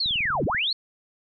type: linear two-way sweep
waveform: sine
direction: down then up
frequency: 4436 to 51.1 to 4436 Hz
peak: -22 dBFS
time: 0-0.73 s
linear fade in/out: 5 ms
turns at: 0.45 s
type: click train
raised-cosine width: 5 ms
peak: -28 dBFS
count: 11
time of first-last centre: 0.06-0.548 s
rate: 20.5 Hz
type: tone with exponential growth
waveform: triangle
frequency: 142.1 Hz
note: C#3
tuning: 43 cents sharp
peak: -28 dBFS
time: 0.12-0.44 s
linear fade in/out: 0 ms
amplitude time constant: 69 ms
effects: none